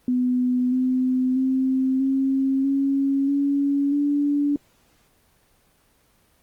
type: tone with pitch steps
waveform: sine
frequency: 250 / 256 / 262.1 / 268.4 / 274.8 / 281.4 / 288.2 Hz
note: B3 / C4 / C4 / C4 / C#4 / C#4 / D4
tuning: +21 / -38 / +3 / +44 / -15 / +26 / -33 cents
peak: -18 dBFS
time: 0.08-4.56 s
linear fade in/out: 2 ms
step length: 640 ms
effects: pink hiss -61 dBFS RMS until 6.42 s + Opus 24 kbps